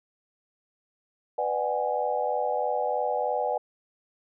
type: chord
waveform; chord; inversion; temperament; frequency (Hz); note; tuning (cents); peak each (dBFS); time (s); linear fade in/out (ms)
sine; G# half-diminished seventh; first; just; 498.4 / 598 / 747.5 / 830.6; B4 / D5 / F#5 / G#5; +16 / +31 / +17 / 0; -30; 1.38-3.58; 5
effects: none